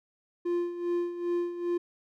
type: tone with tremolo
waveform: triangle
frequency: 348.5 Hz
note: F4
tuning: 4 cents flat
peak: -23 dBFS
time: 0.45-1.78 s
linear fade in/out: 10 ms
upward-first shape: sine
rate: 2.5 Hz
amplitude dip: 70%
effects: none